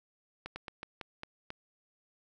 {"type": "slowing click train", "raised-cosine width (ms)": 0.3, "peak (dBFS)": -24, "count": 7, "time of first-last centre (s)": [0.46, 1.504], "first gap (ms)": 100, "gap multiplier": 1.22, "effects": []}